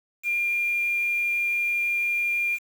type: tone with quantisation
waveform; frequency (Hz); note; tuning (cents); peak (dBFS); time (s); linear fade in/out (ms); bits
sine; 2398; D7; +36; -22; 0.23-2.59; 50; 7
effects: none